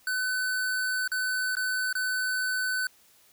square tone with dropouts, 1509 Hz, F#6, 34 cents sharp, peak -27 dBFS, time 0.07-2.87 s, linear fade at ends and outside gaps 2 ms, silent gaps 1.077-1.117 / 1.553-1.568 / 1.928-1.952 s, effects white hiss -60 dBFS RMS until 3.32 s

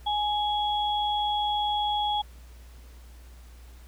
sine tone pair together, 835 / 3340 Hz, G#5 / G#7, +9 / +9 cents, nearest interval 2 octaves, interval 2400 cents, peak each -25 / -30 dBFS, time 0.06-2.22 s, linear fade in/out 10 ms, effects added 60 Hz sine -45 dBFS peak until 3.87 s + pink hiss -57 dBFS RMS until 3.87 s

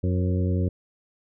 harmonic tone with a mistuned harmonic, 91 Hz, F#2, 28 cents flat, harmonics 1 / 2 / 3 / 4 / 5 / 6, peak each -22 / -28 / -32 / -34 / -36 / -38 dBFS, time 0.03-0.69 s, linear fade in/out 10 ms, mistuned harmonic 5, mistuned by +35 cents, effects none

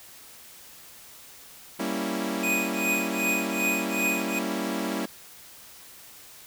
sawtooth chord, G diminished seventh, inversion none, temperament equal, 196 / 233.1 / 277.2 / 329.6 Hz, G3 / Bb3 / Db4 / Fb4, 0 / 0 / 0 / 0 cents, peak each -29 dBFS, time 1.79-5.06 s, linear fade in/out 10 ms
square tone with tremolo, 2488 Hz, D#7, 1 cent flat, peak -23 dBFS, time 2.43-4.39 s, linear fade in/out 5 ms, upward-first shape triangle, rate 2.6 Hz, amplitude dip 100%
effects white hiss -48 dBFS RMS until 6.46 s

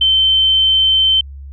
sine tone, 3092 Hz, G7, 24 cents flat, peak -9 dBFS, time 0.01-1.21 s, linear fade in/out 5 ms, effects added 69 Hz sine -29 dBFS peak until 1.52 s

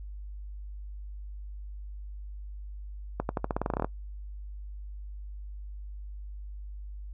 accelerating click train, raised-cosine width 1 ms, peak -14 dBFS, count 14, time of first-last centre 3.2-3.845 s, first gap 91 ms, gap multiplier 0.89, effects noise-tail reverb RT60 0.1 s tail -22 dB re dry + added 50 Hz sine -38 dBFS peak until 7.13 s

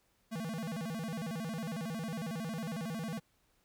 square tone with vibrato, 190.5 Hz, G3, 49 cents flat, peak -37 dBFS, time 0.31-3.2 s, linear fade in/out 20 ms, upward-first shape square, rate 11 Hz, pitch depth 280 cents each way, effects pink hiss -73 dBFS RMS until 3.64 s

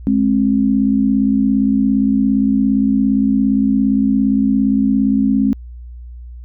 sine tone pair together, 210 / 267.4 Hz, G#3 / C4, +19 / +38 cents, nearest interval major third, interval 419 cents, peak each -14 dBFS, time 0.07-5.53 s, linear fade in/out 0 ms, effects added 60 Hz sine -30 dBFS peak until 6.44 s

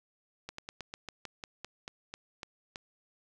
slowing click train, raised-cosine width 0.2 ms, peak -23 dBFS, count 13, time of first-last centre 0.49-2.759 s, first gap 94 ms, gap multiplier 1.12, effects none

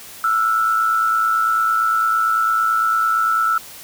sine tone pair together, 1327 / 1435.9 Hz, E6 / F6, +11 / +48 cents, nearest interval minor second, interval 137 cents, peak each -15 / -23 dBFS, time 0.24-3.58 s, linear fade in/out 2 ms, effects white hiss -38 dBFS RMS until 3.83 s

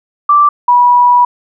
sine tone pair in turn, 1171 / 975.1 Hz, D6 / B5, -5 / -22 cents, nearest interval minor third, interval 317 cents, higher first, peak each -4 dBFS, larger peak neither, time 0.29-0.49 / 0.68-1.25 s, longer second, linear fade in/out 5 ms, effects none

